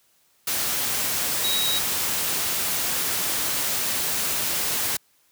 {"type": "tone in noise", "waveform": "sine", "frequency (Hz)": 3821, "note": "A#7", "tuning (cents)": 42, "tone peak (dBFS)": -23, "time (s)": [1.44, 1.79], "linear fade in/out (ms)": 5, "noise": "white", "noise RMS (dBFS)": -25, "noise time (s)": [0.47, 4.97], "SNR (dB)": -1, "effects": ["white hiss -63 dBFS RMS until 5.31 s", "high-pass 60 Hz 12 dB/octave"]}